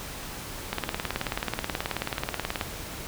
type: click train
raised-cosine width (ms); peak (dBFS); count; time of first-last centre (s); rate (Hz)
0.3; -11; 36; 0.73-2.612; 18.6
effects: pink hiss -38 dBFS RMS until 3.07 s